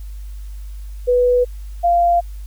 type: tone pair in turn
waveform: sine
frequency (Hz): 493.3 / 693.2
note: B4 / F5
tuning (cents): -2 / -13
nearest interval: tritone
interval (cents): 589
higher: second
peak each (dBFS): -11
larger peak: neither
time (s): 1.07-1.45 / 1.83-2.21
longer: neither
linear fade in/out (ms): 20
effects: added 50 Hz sine -28 dBFS peak until 2.46 s + white hiss -52 dBFS RMS until 2.46 s